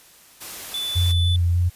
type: noise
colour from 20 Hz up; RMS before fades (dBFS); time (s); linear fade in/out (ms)
white; -35; 0.4-1.13; 20
type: tone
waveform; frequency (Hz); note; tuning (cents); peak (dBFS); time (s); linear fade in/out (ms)
triangle; 3486; A7; -17; -23; 0.74-1.36; 2
type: tone with vibrato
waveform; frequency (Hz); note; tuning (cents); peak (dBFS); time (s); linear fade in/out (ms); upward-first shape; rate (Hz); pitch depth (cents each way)
sine; 87.31; F2; 0; -16; 0.95-1.7; 20; square; 3.3; 18
effects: white hiss -50 dBFS RMS until 1.75 s + resampled to 32000 Hz